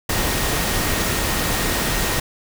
sine tone in noise, 1864.7 Hz, A#6, in tune, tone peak -32 dBFS, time 0.09-2.2 s, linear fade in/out 5 ms, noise pink, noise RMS -21 dBFS, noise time 0.09-2.2 s, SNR -14 dB, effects none

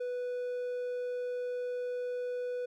triangle tone, 493.9 Hz, B4, in tune, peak -31 dBFS, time 0-2.66 s, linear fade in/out 10 ms, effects none

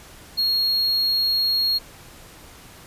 triangle tone, 4290 Hz, C8, 42 cents sharp, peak -17 dBFS, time 0.37-1.79 s, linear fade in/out 20 ms, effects pink hiss -45 dBFS RMS until 2.86 s + resampled to 32000 Hz

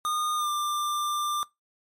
square tone with pitch glide, 1223 to 1188.9 Hz, D#6 to D6, -30 to +21 cents, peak -26 dBFS, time 0.05-1.43 s, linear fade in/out 0 ms, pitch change -49 cents, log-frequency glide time 0.36-0.49 s, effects noise-tail reverb RT60 0.2 s tail -23 dB re dry + MP3 64 kbps

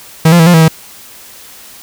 45% pulse tone with pitch steps, 160.7 / 172.8 / 162.8 / 175.7 / 161.8 / 160.3 Hz, E3 / F3 / E3 / F3 / E3 / E3, -44 / -18 / -21 / +11 / -32 / -48 cents, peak -3 dBFS, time 0.25-0.682 s, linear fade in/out 5 ms, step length 72 ms, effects white hiss -35 dBFS RMS until 1.82 s

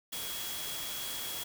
sine tone in noise, 3331 Hz, G#7, 4 cents sharp, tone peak -42 dBFS, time 0.12-1.44 s, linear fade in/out 10 ms, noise white, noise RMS -39 dBFS, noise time 0.12-1.44 s, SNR -6 dB, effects none

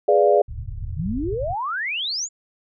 sine chord, G# diminished seventh, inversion none, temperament equal, 415.3 / 493.9 / 587.3 / 698.5 Hz, G#4 / B4 / D5 / F5, 0 / 0 / 0 / 0 cents, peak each -17 / -21 / -17 / -20 dBFS, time 0.08-0.42 s, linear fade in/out 5 ms
white low-pass noise, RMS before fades -30 dBFS, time 0.48-1.55 s, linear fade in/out 20 ms, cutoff 120 Hz, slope 48 dB/octave
sine exponential sweep, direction up, 135.7 to 7300 Hz, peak -23 dBFS, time 0.95-2.29 s, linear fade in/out 50 ms
effects none

